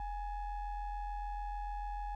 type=ring-modulated tone; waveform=triangle; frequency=434.4 Hz; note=A4; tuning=22 cents flat; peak=-32 dBFS; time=0-2.15 s; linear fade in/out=2 ms; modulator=391 Hz; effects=none